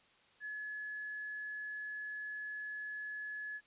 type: tone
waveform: sine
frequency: 1704 Hz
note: G#6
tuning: 44 cents sharp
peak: -40 dBFS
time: 0.4-3.61 s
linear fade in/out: 50 ms
effects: white hiss -67 dBFS RMS until 3.66 s + resampled to 8000 Hz